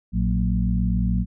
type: harmonic tone with a mistuned harmonic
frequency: 57.4 Hz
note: A#1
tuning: 26 cents flat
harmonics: 1 / 2 / 3 / 4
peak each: -22 / -26 / -23 / -29 dBFS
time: 0.12-1.26 s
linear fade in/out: 50 ms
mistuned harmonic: 3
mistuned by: +100 cents
effects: none